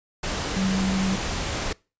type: tone in noise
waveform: sine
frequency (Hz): 191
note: G3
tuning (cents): -45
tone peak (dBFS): -22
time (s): 0.56-1.16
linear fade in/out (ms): 5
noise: pink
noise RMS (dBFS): -28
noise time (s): 0.23-1.73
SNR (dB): +3
effects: noise-tail reverb RT60 0.3 s tail -24 dB re dry + resampled to 16000 Hz